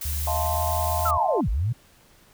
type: noise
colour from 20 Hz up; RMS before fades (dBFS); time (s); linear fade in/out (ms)
blue; -32; 0.01-1.11; 5
type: tone with pitch glide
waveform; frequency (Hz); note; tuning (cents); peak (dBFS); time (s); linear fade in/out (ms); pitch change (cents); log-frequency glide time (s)
sine; 73.42 to 79.6; D2 to D#2; 0 to +40; -26; 0.05-1.18; 5; +140; 0.16-0.61
type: chord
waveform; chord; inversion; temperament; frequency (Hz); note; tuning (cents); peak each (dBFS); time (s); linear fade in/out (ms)
sine; F dominant seventh; third; equal with one note detuned; 632 / 698.5 / 880 / 1046.5; Eb5 / F5 / A5 / C6; +27 / 0 / 0 / 0; -31 / -28 / -29 / -32; 0.27-1.41; 2
type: linear two-way sweep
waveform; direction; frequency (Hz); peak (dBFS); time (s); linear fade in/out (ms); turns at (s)
sine; down then up; 1396.9 to 43.65 to 127.6; -21; 1.05-1.73; 10; 1.49
effects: pink hiss -56 dBFS RMS until 2.33 s